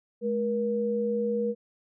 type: tone pair together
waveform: sine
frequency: 212.8 / 477 Hz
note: G#3 / A#4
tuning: +42 / +40 cents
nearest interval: octave + major second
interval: 1398 cents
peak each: -30 / -26 dBFS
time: 0.21-1.55 s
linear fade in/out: 50 ms
effects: none